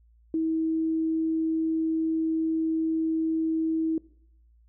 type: tone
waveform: sine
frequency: 321.6 Hz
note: E4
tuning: 43 cents flat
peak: -23 dBFS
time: 0.34-3.98 s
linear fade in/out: 2 ms
effects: noise-tail reverb RT60 0.7 s tail -22 dB re dry + added 57 Hz sine -56 dBFS peak until 4.68 s